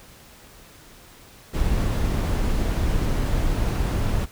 brown noise, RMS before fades -22 dBFS, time 1.53-4.26 s, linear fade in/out 20 ms, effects pink hiss -48 dBFS RMS until 4.31 s

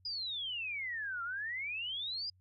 sine exponential two-way sweep, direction down then up, 4994 to 1356 to 4994 Hz, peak -36 dBFS, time 0.05-2.3 s, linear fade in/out 5 ms, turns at 1.23 s, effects added 92 Hz sine -64 dBFS peak until 2.4 s + AAC 48 kbps

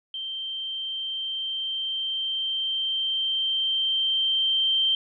sine tone with level ramp, 3136 Hz, G7, in tune, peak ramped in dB -30 to -19 dBFS, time 0.14-4.95 s, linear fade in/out 2 ms, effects none

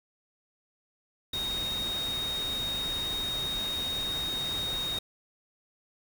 sine tone in noise, 3729 Hz, A#7, in tune, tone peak -30 dBFS, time 1.33-4.99 s, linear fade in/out 5 ms, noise pink, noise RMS -39 dBFS, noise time 1.33-4.99 s, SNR +6 dB, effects none

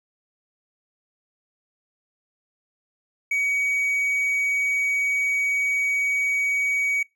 triangle tone, 2259 Hz, C#7, 32 cents sharp, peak -19 dBFS, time 3.31-7.03 s, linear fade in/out 5 ms, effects noise-tail reverb RT60 0.2 s tail -22 dB re dry

